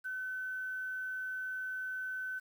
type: tone with quantisation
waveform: sine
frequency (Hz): 1517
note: F#6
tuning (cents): +43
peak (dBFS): -36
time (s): 0.04-2.4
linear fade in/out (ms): 20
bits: 10
effects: none